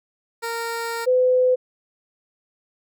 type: tone pair in turn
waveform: 15% pulse / sine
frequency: 462.6 / 506.2 Hz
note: A#4 / B4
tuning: -13 / +43 cents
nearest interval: major second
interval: 156 cents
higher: second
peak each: -19 / -14 dBFS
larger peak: second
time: 0.42-1.06 / 1.06-1.56 s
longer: first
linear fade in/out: 20 ms
effects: none